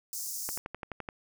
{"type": "high-pass noise", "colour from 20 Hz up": "pink", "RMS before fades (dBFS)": -37, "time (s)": [0.13, 0.58], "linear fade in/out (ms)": 0, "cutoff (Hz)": 5300, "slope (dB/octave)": 48}
{"type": "click train", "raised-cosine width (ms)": 0.5, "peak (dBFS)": -22, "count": 8, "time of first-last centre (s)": [0.49, 1.088], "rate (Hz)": 11.7}
{"effects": []}